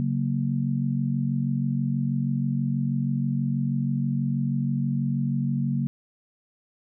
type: chord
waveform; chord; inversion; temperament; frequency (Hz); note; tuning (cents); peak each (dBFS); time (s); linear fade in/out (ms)
sine; F# major; second; just; 138.75 / 185 / 231.2; C#3 / F#3 / A#3; +2 / 0 / -14; -25 / -30 / -27; 0-5.87; 0
effects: none